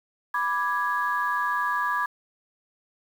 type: chord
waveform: sine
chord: G# diminished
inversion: first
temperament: equal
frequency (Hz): 987.8 / 1174.7 / 1661.2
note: B5 / D6 / G#6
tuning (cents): 0 / 0 / 0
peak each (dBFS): -27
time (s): 0.34-2.06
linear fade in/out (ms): 5
effects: tanh soft clip ceiling -14 dBFS + 8-bit